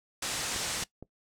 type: low-pass noise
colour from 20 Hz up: white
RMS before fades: -34 dBFS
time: 0.22-0.84 s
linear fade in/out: 5 ms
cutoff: 8700 Hz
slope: 24 dB/octave
type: clicks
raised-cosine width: 2 ms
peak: -29 dBFS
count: 3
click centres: 0.562 / 0.825 / 1.026 s
effects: noise-tail reverb RT60 0.1 s tail -19 dB re dry